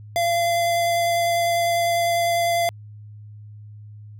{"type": "tone with vibrato", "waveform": "square", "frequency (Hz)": 685, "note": "F5", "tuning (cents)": -34, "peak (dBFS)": -19, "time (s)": [0.16, 2.69], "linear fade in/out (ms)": 0, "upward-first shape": "triangle", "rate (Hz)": 10, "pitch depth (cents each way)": 10, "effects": ["added 105 Hz sine -38 dBFS peak until 4.19 s"]}